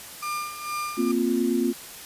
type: tone with tremolo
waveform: 35% pulse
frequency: 1200 Hz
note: D6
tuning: 37 cents sharp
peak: -25 dBFS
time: 0.22-1.12 s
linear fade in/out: 10 ms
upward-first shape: sine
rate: 2.2 Hz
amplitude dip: 70%
type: chord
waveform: sine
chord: Bb suspended second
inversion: none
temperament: just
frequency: 233.1 / 262.2 / 349.6 Hz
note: Bb3 / C4 / F4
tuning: 0 / +4 / +2 cents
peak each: -25 dBFS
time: 0.97-1.73 s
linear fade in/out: 20 ms
effects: white hiss -41 dBFS RMS until 2.05 s + resampled to 32000 Hz